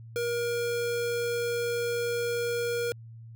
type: tone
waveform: square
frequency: 474.8 Hz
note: A#4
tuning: 32 cents sharp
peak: -28 dBFS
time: 0.16-2.92 s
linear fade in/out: 0 ms
effects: added 114 Hz sine -43 dBFS peak until 3.35 s